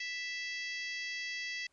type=harmonic tone; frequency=659.3 Hz; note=E5; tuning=in tune; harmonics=3 / 4 / 5 / 6 / 7 / 8 / 9 / 10; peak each=-39 / -44 / -47 / -55 / -46 / -50 / -53 / -59 dBFS; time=0-1.67 s; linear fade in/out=5 ms; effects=pink hiss -74 dBFS RMS until 1.72 s + resampled to 24000 Hz